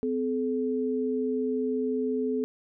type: tone pair together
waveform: sine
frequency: 255.7 / 430 Hz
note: C4 / A4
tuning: -40 / -40 cents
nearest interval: major sixth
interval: 900 cents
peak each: -28 dBFS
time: 0.03-2.44 s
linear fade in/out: 0 ms
effects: none